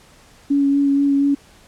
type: tone with vibrato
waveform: sine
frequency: 280.4 Hz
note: C#4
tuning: 20 cents sharp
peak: -13 dBFS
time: 0.5-1.35 s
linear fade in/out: 10 ms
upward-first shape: sine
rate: 4.2 Hz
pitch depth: 15 cents each way
effects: pink hiss -49 dBFS RMS until 1.67 s + low-pass 10000 Hz 12 dB/octave